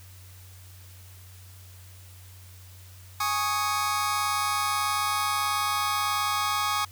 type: chord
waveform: sawtooth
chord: Ab suspended fourth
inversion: none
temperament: just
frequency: 830.6 / 1107.5 / 1245.9 Hz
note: Ab5 / Db6 / Eb6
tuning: 0 / -2 / +2 cents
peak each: -27 / -25 / -24 dBFS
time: 3.2-6.85 s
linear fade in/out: 5 ms
effects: added 92 Hz sine -46 dBFS peak until 6.91 s + white hiss -53 dBFS RMS until 6.91 s